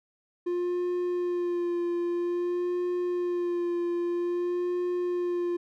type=tone with vibrato; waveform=triangle; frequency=351.3 Hz; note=F4; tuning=10 cents sharp; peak=-24 dBFS; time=0.46-5.57 s; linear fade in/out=10 ms; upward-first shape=sine; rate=0.51 Hz; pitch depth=23 cents each way; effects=none